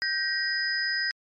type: tone cluster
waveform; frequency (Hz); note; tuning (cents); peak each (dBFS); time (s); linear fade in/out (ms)
sine; 1568 / 1894 / 4989; G6 / A#6 / D#8; 0 / +27 / +4; -30 / -29 / -29; 0.02-1.11; 0
effects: MP3 64 kbps